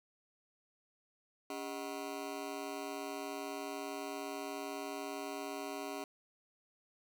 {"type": "ring-modulated tone", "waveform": "20% pulse", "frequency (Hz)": 342.4, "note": "F4", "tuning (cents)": -34, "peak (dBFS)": -32, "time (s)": [1.5, 6.04], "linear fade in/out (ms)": 2, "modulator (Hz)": 60, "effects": []}